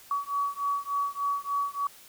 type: beating tone pair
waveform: sine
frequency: 1132 / 1135.4 Hz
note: C#6 / C#6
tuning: +36 / +41 cents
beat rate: 3.4 Hz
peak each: -30 dBFS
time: 0.11-1.87 s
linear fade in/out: 2 ms
effects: white hiss -52 dBFS RMS until 2.08 s

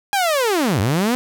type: linear two-way sweep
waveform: sawtooth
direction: down then up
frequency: 823 to 89.5 to 257.8 Hz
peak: -12 dBFS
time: 0.13-1.15 s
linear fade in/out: 0 ms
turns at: 0.8 s
effects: none

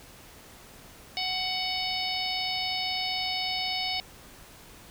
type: harmonic tone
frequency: 744 Hz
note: F#5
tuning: 9 cents sharp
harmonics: 1 / 3 / 4 / 5 / 6 / 7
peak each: -35 / -35 / -35 / -35 / -35 / -35 dBFS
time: 1.17-4 s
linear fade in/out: 0 ms
effects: pink hiss -50 dBFS RMS until 4.9 s

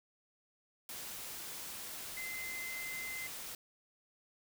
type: tone in noise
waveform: sine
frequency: 2065 Hz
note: C7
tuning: 23 cents flat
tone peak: -41 dBFS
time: 2.17-3.27 s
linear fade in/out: 2 ms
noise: white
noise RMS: -45 dBFS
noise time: 0.89-3.55 s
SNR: +1 dB
effects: none

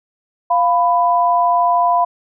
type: tone pair together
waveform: sine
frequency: 698.5 / 994.4 Hz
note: F5 / B5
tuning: 0 / +12 cents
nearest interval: tritone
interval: 612 cents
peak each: -14 / -14 dBFS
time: 0.5-2.05 s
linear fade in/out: 10 ms
effects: none

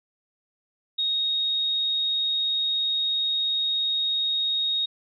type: tone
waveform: sine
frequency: 3743 Hz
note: A#7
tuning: 6 cents sharp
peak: -22 dBFS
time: 0.98-4.86 s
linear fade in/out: 10 ms
effects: none

